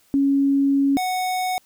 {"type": "tone pair in turn", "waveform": ["sine", "square"], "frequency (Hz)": [277.2, 738.6], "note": ["C#4", "F#5"], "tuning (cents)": [0, -3], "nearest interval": "octave + perfect fourth", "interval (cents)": 1697, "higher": "second", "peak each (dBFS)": [-15, -22], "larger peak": "first", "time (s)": [[0.14, 0.97], [0.97, 1.58]], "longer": "first", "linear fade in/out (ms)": 0, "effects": ["white hiss -59 dBFS RMS until 1.65 s"]}